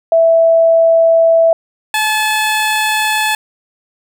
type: tone pair in turn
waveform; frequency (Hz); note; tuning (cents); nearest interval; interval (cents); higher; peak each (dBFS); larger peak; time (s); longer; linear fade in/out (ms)
sine / 15% pulse; 659.3 / 862.2; E5 / A5; 0 / -35; perfect fourth; 465; second; -6; neither; 0.12-1.53 / 1.94-3.35; neither; 2
effects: none